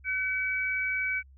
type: tone pair together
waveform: sine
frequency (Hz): 1515.6 / 2278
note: F#6 / C#7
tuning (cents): +41 / +47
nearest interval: perfect fifth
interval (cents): 706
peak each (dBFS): -32 / -28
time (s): 0.04-1.23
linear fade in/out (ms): 50
effects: added 67 Hz sine -51 dBFS peak until 1.37 s